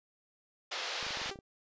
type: band-pass noise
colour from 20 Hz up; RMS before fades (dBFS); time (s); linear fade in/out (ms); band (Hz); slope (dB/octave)
white; -38; 0.71-1.31; 10; 430 to 4900; 24
type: clicks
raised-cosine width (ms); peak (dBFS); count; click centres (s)
2; -34; 9; 1.028 / 1.066 / 1.107 / 1.172 / 1.216 / 1.26 / 1.294 / 1.358 / 1.389
type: tone with exponential decay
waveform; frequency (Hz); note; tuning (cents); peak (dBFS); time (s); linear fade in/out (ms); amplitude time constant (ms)
sawtooth; 392; G4; 0; -33; 1.31-1.41; 2; 20
effects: resampled to 16000 Hz